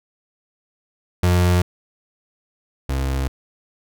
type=tone pair in turn; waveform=35% pulse; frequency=89.1 / 66.75 Hz; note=F2 / C2; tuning=+35 / +35 cents; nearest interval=perfect fourth; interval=500 cents; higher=first; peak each=-12 / -18 dBFS; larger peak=first; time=1.23-1.62 / 2.89-3.28 s; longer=neither; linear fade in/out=5 ms; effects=none